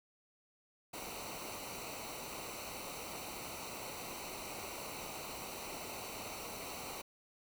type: noise with comb filter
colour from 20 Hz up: pink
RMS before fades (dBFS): -45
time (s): 0.93-7.02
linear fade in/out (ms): 10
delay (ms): 0.59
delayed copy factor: -0.75
effects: none